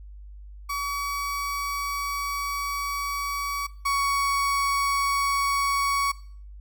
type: tone pair in turn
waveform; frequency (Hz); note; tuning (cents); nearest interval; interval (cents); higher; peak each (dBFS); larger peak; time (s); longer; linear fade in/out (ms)
35% pulse; 1135 / 1120.7; C#6 / C#6; +41 / +19; unison; 22; first; -25 / -20; second; 0.69-3.67 / 3.85-6.12; first; 10
effects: noise-tail reverb RT60 0.5 s tail -19 dB re dry + added 50 Hz sine -40 dBFS peak until 6.6 s